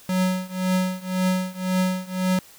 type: tone with tremolo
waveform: square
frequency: 185 Hz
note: F#3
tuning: in tune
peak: -18 dBFS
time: 0.09-2.39 s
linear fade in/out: 2 ms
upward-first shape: triangle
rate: 1.9 Hz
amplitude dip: 95%
effects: white hiss -49 dBFS RMS until 2.58 s